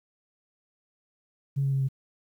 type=tone with pitch steps; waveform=sine; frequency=138.59 / 137.08 / 135.58 / 134.1 Hz; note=C#3 / C#3 / C#3 / C3; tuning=0 / -19 / -38 / +43 cents; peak=-22 dBFS; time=1.56-1.888 s; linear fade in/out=20 ms; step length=82 ms; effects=tanh soft clip ceiling -18 dBFS + 10-bit